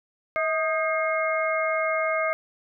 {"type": "tone cluster", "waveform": "sine", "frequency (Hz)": [639, 1240, 1596, 2143], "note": ["D#5", "D#6", "G6", "C7"], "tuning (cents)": [46, -6, 31, 41], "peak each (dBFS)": [-25, -28, -34, -28], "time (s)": [0.36, 2.33], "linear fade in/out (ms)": 0, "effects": []}